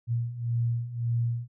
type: beating tone pair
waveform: sine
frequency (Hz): 116.7 / 118.5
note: A#2 / A#2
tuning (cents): +2 / +29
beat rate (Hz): 1.8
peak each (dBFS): -31 / -27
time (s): 0.07-1.48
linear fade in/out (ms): 50
effects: none